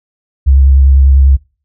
sine tone with vibrato, 67.8 Hz, C#2, 38 cents flat, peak -3 dBFS, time 0.46-1.37 s, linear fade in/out 20 ms, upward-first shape square, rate 10 Hz, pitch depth 22 cents each way, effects noise-tail reverb RT60 0.4 s tail -24 dB re dry

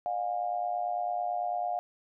sine tone with amplitude modulation, 712 Hz, F5, 33 cents sharp, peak -25 dBFS, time 0.06-1.79 s, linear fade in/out 0 ms, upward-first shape sine, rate 109 Hz, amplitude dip 80%, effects none

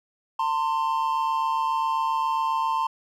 triangle tone pair together, 899.1 / 1046.5 Hz, A5 / C6, +37 / 0 cents, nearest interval minor third, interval 263 cents, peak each -23 dBFS, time 0.39-2.87 s, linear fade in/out 5 ms, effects none

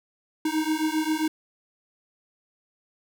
square beating tone pair, 309.1 / 316.6 Hz, D#4 / D#4, -11 / +30 cents, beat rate 7.5 Hz, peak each -27 dBFS, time 0.45-1.28 s, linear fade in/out 5 ms, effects none

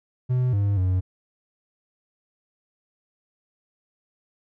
triangle tone with pitch steps, 126.2 / 100.8 / 92.4 Hz, B2 / G2 / F#2, +38 / +49 / -2 cents, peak -17 dBFS, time 0.29-1.01 s, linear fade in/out 20 ms, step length 240 ms, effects none

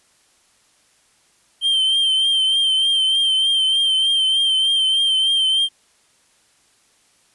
triangle tone with vibrato, 3136 Hz, G7, in tune, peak -13 dBFS, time 1.61-5.69 s, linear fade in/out 50 ms, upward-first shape triangle, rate 3.3 Hz, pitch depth 44 cents each way, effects white hiss -58 dBFS RMS until 7.34 s + resampled to 24000 Hz

